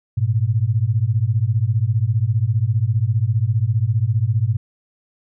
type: beating tone pair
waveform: sine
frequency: 103.83 / 118.83 Hz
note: G#2 / A#2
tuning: 0 / +34 cents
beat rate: 15 Hz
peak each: -18 dBFS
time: 0.17-4.57 s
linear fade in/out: 10 ms
effects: none